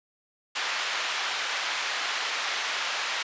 white band-pass noise, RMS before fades -30 dBFS, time 0.55-3.23 s, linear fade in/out 10 ms, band 870 to 3200 Hz, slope 12 dB/octave, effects resampled to 16000 Hz

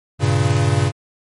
square chord, G diminished, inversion none, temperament equal, 98 / 116.54 / 138.59 Hz, G2 / Bb2 / Db3, 0 / 0 / 0 cents, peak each -19 / -20 / -19 dBFS, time 0.19-0.92 s, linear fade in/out 50 ms, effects MP3 48 kbps

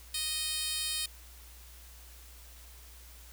10% pulse tone with high-pass filter, 622.3 Hz, D#5, in tune, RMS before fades -34 dBFS, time 0.14-1.06 s, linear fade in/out 5 ms, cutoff 4900 Hz, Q 1.2, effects added 60 Hz sine -51 dBFS peak until 3.32 s + white hiss -55 dBFS RMS until 3.32 s

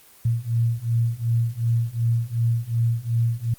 sine beating tone pair, 115 / 117.7 Hz, A#2 / A#2, -23 / +17 cents, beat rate 2.7 Hz, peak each -23 / -22 dBFS, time 0.25-3.54 s, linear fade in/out 5 ms, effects white hiss -51 dBFS RMS until 3.58 s + Opus 24 kbps

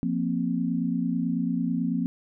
sine chord, F suspended fourth, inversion none, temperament just, 174.61 / 232.8 / 261.9 Hz, F3 / Bb3 / C4, 0 / -2 / +2 cents, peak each -28 dBFS, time 0.03-2.06 s, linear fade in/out 0 ms, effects none

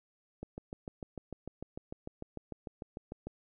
click train, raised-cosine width 2 ms, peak -27 dBFS, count 20, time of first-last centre 0.43-3.27 s, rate 6.69 Hz, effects none

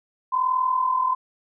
sine tone pair together, 987.8 / 1028.7 Hz, B5 / C6, 0 / -30 cents, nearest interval minor second, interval 70 cents, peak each -26 / -20 dBFS, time 0.32-1.15 s, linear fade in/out 10 ms, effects none

